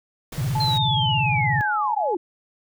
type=noise; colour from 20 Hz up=pink; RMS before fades=-36 dBFS; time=0.32-0.78 s; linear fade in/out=5 ms
type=tone with vibrato; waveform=sine; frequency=130 Hz; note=C3; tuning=11 cents flat; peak=-21 dBFS; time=0.38-1.61 s; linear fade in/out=0 ms; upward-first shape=square; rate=17 Hz; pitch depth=220 cents each way
type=tone with pitch glide; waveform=sine; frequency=867 to 844.8 Hz; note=A5 to G#5; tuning=-26 to +29 cents; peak=-23 dBFS; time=0.55-2.15 s; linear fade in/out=5 ms; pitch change=-45 cents; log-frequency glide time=1.21-1.3 s
type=linear sweep; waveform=sine; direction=down; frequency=4186 to 317.6 Hz; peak=-22 dBFS; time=0.6-2.17 s; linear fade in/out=5 ms
effects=none